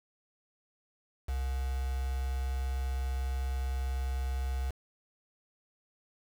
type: tone with quantisation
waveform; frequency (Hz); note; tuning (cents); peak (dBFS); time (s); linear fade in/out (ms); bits
sine; 65.41; C2; 0; -30; 1.28-4.71; 10; 7
effects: none